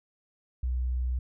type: tone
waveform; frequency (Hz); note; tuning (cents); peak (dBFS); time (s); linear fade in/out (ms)
sine; 62.4; B1; +19; -26; 0.63-1.19; 5
effects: none